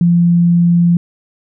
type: tone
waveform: sine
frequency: 172.3 Hz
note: F3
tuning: 23 cents flat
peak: -7 dBFS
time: 0.01-0.97 s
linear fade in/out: 2 ms
effects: none